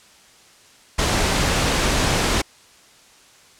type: noise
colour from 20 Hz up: pink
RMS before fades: -19 dBFS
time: 0.98-2.42 s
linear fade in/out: 10 ms
effects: white hiss -50 dBFS RMS until 3.59 s + low-pass 8000 Hz 12 dB/octave